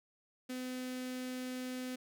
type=tone with notch filter; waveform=sawtooth; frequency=254 Hz; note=B3; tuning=49 cents sharp; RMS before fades=-41 dBFS; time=0.49-1.96 s; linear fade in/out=10 ms; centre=920 Hz; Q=1; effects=none